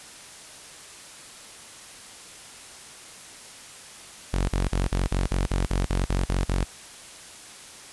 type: tone bursts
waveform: sawtooth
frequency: 46 Hz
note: F#1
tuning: 9 cents flat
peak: -18 dBFS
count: 12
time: 4.33-6.646 s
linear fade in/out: 10 ms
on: 160 ms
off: 36 ms
effects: white hiss -44 dBFS RMS until 7.92 s + resampled to 24000 Hz